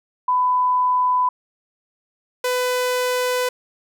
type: tone pair in turn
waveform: sine / sawtooth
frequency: 1000 / 500 Hz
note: B5 / B4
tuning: +21 / +21 cents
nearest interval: octave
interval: 1200 cents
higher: first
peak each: -15 dBFS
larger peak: neither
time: 0.28-1.29 / 2.44-3.49 s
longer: second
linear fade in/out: 5 ms
effects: none